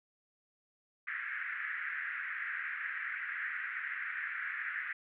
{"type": "band-pass noise", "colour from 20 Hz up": "white", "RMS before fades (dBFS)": -39, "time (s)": [1.07, 4.93], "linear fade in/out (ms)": 5, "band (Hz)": [1500, 2000], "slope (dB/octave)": 48, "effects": []}